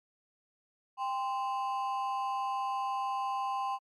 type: ring-modulated tone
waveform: triangle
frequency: 916 Hz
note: A#5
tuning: 31 cents flat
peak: -26 dBFS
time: 0.97-3.79 s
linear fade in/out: 50 ms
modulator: 123 Hz
effects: Opus 48 kbps